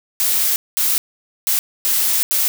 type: noise bursts at uneven times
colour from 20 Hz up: blue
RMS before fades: -17 dBFS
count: 5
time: 0.2-0.56 / 0.77-0.98 / 1.47-1.59 / 1.85-2.23 / 2.31-2.48 s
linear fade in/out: 0 ms
effects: none